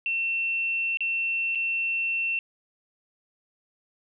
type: tone with dropouts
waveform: sine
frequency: 2700 Hz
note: E7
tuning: 41 cents sharp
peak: -24 dBFS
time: 0.06-2.39 s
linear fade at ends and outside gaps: 1 ms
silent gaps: 0.972-1.006 / 1.55-1.555 s
effects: none